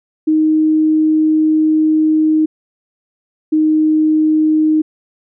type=tone pair in turn; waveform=sine; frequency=311.8 / 310.6 Hz; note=D#4 / D#4; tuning=+4 / -3 cents; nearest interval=unison; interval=7 cents; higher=first; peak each=-9 dBFS; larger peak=neither; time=0.27-2.46 / 3.52-4.82 s; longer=first; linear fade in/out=10 ms; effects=none